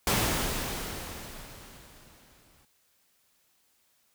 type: noise with exponential decay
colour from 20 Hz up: pink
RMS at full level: -24 dBFS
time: 0.07-2.65 s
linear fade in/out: 2 ms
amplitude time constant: 560 ms
effects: white hiss -69 dBFS RMS until 4.14 s